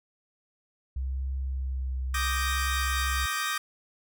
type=tone with vibrato; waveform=sine; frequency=65.41 Hz; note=C2; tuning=in tune; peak=-28 dBFS; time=0.96-3.26 s; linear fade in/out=5 ms; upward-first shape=triangle; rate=0.67 Hz; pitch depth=30 cents each way
type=chord; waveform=sawtooth; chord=Eb major seventh; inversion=third; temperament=equal; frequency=1174.7 / 1244.5 / 1568 / 1864.7 Hz; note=D6 / Eb6 / G6 / Bb6; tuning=0 / 0 / 0 / 0 cents; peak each=-30 dBFS; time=2.14-3.58 s; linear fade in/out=5 ms
effects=none